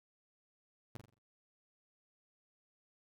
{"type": "tone with echo", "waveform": "sawtooth", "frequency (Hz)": 115.2, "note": "A#2", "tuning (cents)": -20, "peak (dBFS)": -40, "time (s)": [0.95, 0.97], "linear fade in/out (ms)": 0, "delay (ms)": 43, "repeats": 5, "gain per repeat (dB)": -7, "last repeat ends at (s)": 1.185, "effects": []}